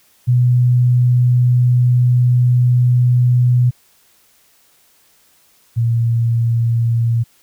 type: tone pair in turn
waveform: sine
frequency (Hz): 123.47 / 116.47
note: B2 / A#2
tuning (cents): 0 / -1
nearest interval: minor second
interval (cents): 101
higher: first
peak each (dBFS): -9 / -12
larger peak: first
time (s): 0.27-3.71 / 5.76-7.24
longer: first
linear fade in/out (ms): 20
effects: white hiss -54 dBFS RMS until 7.42 s